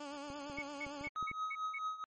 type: tone with vibrato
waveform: 15% pulse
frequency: 286.6 Hz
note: D4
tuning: 42 cents flat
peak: -37 dBFS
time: 0-1.08 s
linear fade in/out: 5 ms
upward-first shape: sine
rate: 8.8 Hz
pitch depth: 58 cents each way
type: clicks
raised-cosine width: 3 ms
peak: -37 dBFS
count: 8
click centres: 0.302 / 0.499 / 0.586 / 0.866 / 1.011 / 1.071 / 1.227 / 1.314 s
type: tone bursts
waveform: sine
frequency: 2217 Hz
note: C#7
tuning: in tune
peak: -38 dBFS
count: 6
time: 0.57-1.788 s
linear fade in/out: 10 ms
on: 53 ms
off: 180 ms
type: tone with tremolo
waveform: triangle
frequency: 1267 Hz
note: D#6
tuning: 31 cents sharp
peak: -32 dBFS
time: 1.16-2.04 s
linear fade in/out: 0 ms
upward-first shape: triangle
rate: 4.6 Hz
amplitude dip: 85%
effects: MP3 32 kbps